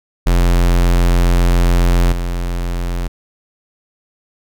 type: tone with level steps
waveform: square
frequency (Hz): 43.65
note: F1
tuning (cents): 0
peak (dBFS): -10 / -18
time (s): 0.26-3.08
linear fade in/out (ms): 10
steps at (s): 2.12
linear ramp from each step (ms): 2
effects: none